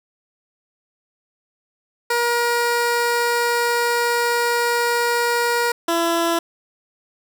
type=tone pair in turn; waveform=15% pulse; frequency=475.4 / 336.2 Hz; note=A#4 / E4; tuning=+34 / +34 cents; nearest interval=tritone; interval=600 cents; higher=first; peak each=-11 dBFS; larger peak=neither; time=2.1-5.72 / 5.88-6.39 s; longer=first; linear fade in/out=5 ms; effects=none